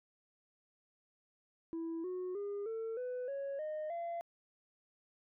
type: tone with pitch steps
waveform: sine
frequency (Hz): 329.6 / 365.7 / 405.8 / 450.2 / 499.6 / 554.3 / 615.1 / 682.4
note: E4 / F#4 / G#4 / A4 / B4 / C#5 / D#5 / F5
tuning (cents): 0 / -20 / -40 / +40 / +20 / 0 / -20 / -40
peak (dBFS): -35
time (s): 1.73-4.21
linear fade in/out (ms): 0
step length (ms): 310
effects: tanh soft clip ceiling -36 dBFS